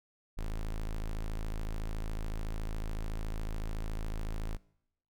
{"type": "tone", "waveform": "square", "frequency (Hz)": 26.93, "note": "A0", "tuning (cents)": -36, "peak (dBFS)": -34, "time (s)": [0.37, 4.57], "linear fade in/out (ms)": 10, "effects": ["noise-tail reverb RT60 0.8 s tail -22 dB re dry"]}